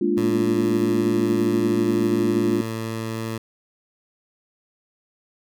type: chord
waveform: sine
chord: Bb dominant seventh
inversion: third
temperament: equal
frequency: 207.7 / 233.1 / 293.7 / 349.2 Hz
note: Ab3 / Bb3 / D4 / F4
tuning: 0 / 0 / 0 / 0 cents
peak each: -25 / -27 / -24 / -21 dBFS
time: 0.01-2.61 s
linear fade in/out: 5 ms
type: tone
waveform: 15% pulse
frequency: 112.3 Hz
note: A2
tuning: 36 cents sharp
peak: -20 dBFS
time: 0.17-3.38 s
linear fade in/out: 5 ms
effects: none